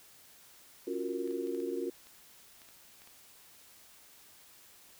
sine chord, Gb major seventh, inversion second, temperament equal, 277.2 / 349.2 / 370 / 466.2 Hz, Db4 / F4 / Gb4 / Bb4, 0 / 0 / 0 / 0 cents, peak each -40 / -37 / -38 / -39 dBFS, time 0.87-1.9 s, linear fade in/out 5 ms
clicks, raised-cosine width 0.2 ms, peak -38 dBFS, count 10, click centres 1.276 / 1.309 / 1.471 / 1.548 / 1.602 / 2.07 / 2.618 / 2.688 / 3.019 / 3.074 s
effects white hiss -58 dBFS RMS until 4.99 s

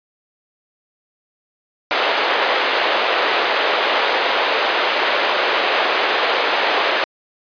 pink band-pass noise, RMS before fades -18 dBFS, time 1.91-7.04 s, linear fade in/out 0 ms, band 440 to 3800 Hz, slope 24 dB/octave, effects resampled to 11025 Hz

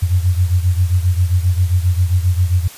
sine beating tone pair, 87.6 / 95.1 Hz, F2 / F#2, +6 / +48 cents, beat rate 7.5 Hz, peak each -13 / -17 dBFS, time 0.02-2.68 s, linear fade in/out 10 ms, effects white hiss -37 dBFS RMS until 2.77 s + resampled to 32000 Hz

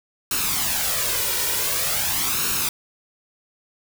white noise with flanger, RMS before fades -23 dBFS, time 0.31-2.69 s, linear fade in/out 2 ms, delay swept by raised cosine 0.73 to 2.13 ms, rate 0.46 Hz, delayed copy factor +0.6, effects none

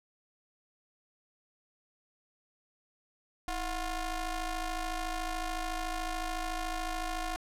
sawtooth ring-modulated tone, 350.1 Hz, F4, 4 cents sharp, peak -26 dBFS, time 3.48-7.36 s, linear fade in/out 0 ms, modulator 377 Hz, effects low-pass 12000 Hz 12 dB/octave

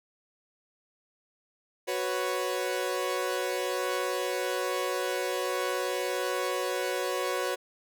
sawtooth chord, F# suspended fourth, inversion none, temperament equal, 370 / 493.9 / 554.4 Hz, F#4 / B4 / C#5, 0 / 0 / 0 cents, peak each -29 dBFS, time 1.87-7.56 s, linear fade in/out 20 ms, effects none

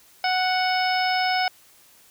harmonic tone, 740 Hz, F#5, in tune, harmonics 1 / 2 / 3 / 4 / 5 / 6 / 7, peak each -22 / -28 / -28 / -33 / -37 / -39 / -29 dBFS, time 0.24-1.48 s, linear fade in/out 2 ms, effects white hiss -54 dBFS RMS until 2.1 s

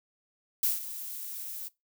violet noise with ADSR envelope, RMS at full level -25 dBFS, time 0.63-1.69 s, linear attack 4 ms, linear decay 160 ms, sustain -14 dB, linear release 21 ms, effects noise-tail reverb RT60 0.2 s tail -21 dB re dry

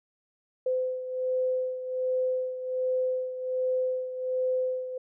sine beating tone pair, 511 / 512.3 Hz, C5 / C5, -41 / -37 cents, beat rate 1.3 Hz, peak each -27 / -33 dBFS, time 0.66-4.98 s, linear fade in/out 5 ms, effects none

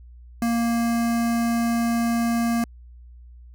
square tone with notch filter, 233.1 Hz, A#3, in tune, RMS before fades -22 dBFS, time 0.42-2.64 s, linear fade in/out 2 ms, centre 3400 Hz, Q 1.7, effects added 60 Hz sine -42 dBFS peak until 3.54 s

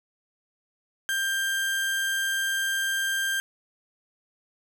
35% pulse tone, 1586 Hz, G6, 20 cents sharp, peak -23 dBFS, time 1.09-3.4 s, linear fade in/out 0 ms, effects none

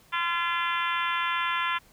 harmonic tone with a mistuned harmonic, 342.5 Hz, F4, 34 cents flat, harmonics 3 / 4 / 5 / 6 / 7 / 8 / 9 / 10, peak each -29 / -31 / -33 / -35 / -36 / -37 / -38 / -39 dBFS, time 0.12-1.79 s, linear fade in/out 20 ms, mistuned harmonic 10, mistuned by +19 cents, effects pink hiss -58 dBFS RMS until 1.92 s

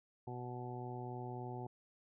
harmonic tone, 123.47 Hz, B2, in tune, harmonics 1 / 2 / 3 / 4 / 5 / 6 / 7, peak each -45 / -51 / -48 / -56 / -59 / -50 / -51 dBFS, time 0.27-1.67 s, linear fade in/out 5 ms, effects none

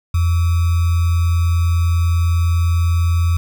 sine tone with sample-and-hold, 84.9 Hz, F2, 48 cents flat, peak -12 dBFS, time 0.14-3.37 s, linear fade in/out 5 ms, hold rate 1225 Hz, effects none

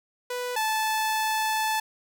sawtooth tone pair in turn, 493.9 / 872.7 Hz, B4 / A5, 0 / -14 cents, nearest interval minor seventh, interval 986 cents, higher second, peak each -25 / -20 dBFS, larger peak second, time 0.3-0.56 / 0.56-1.8 s, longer second, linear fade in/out 5 ms, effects none

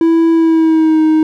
triangle tone with pitch glide, 329.6 to 313.3 Hz, E4 to D#4, 0 to +12 cents, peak -5 dBFS, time 0.01-1.23 s, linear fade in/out 2 ms, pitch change -88 cents, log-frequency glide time 0.32-1.02 s, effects none

